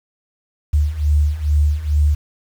sine beating tone pair, 72.9 / 75.2 Hz, D2 / D2, -12 / +42 cents, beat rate 2.3 Hz, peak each -18 / -15 dBFS, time 0.73-2.15 s, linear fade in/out 10 ms, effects 7-bit

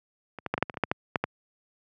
clicks, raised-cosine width 0.5 ms, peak -23 / -15 / -10 / -12 / -6 / -18 / -30 / -17 / -7 / -9 / -9 / -10 dBFS, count 12, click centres 0.387 / 0.463 / 0.54 / 0.579 / 0.626 / 0.698 / 0.742 / 0.772 / 0.837 / 0.915 / 1.158 / 1.24 s, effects high-pass 100 Hz 12 dB/octave

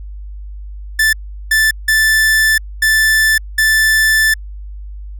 45% pulse tone bursts at uneven times, 1758 Hz, A6, 2 cents flat, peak -9 dBFS, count 5, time 0.99-1.13 / 1.51-1.71 / 1.88-2.58 / 2.82-3.38 / 3.58-4.34 s, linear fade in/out 5 ms, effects added 50 Hz sine -26 dBFS peak until 5.19 s

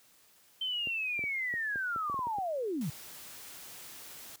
sine linear sweep, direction down, 3115 to 123.47 Hz, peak -31 dBFS, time 0.61-2.9 s, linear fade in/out 5 ms
clicks, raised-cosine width 2 ms, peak -31 dBFS, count 11, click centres 0.872 / 1.192 / 1.239 / 1.539 / 1.758 / 1.961 / 2.098 / 2.143 / 2.191 / 2.27 / 2.385 s
white noise, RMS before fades -48 dBFS, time 2.81-4.36 s, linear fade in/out 2 ms
effects white hiss -63 dBFS RMS until 4.4 s + high-pass 60 Hz 12 dB/octave

